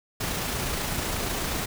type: noise with amplitude modulation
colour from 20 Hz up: pink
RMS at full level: -28 dBFS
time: 0.2-1.66 s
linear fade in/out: 10 ms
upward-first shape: sine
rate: 28.2 Hz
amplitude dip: 25%
effects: none